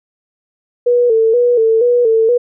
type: tone with vibrato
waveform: sine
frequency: 466.2 Hz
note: A#4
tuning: in tune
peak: -8 dBFS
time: 0.86-2.38 s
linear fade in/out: 10 ms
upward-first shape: square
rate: 2.1 Hz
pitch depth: 71 cents each way
effects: none